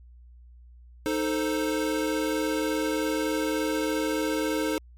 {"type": "chord", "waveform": "square", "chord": "A diminished", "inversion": "second", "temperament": "equal", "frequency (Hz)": [311.1, 440, 523.3], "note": ["Eb4", "A4", "C5"], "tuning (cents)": [0, 0, 0], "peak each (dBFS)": [-28, -31, -32], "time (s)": [1.06, 4.78], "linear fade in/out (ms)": 0, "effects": ["added 60 Hz sine -47 dBFS peak until 4.97 s", "MP3 64 kbps"]}